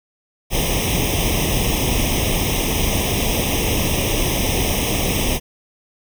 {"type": "noise with comb filter", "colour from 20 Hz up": "pink", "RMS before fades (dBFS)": -19, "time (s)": [0.5, 5.4], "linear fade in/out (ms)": 50, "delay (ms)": 0.34, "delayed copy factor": 1, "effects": []}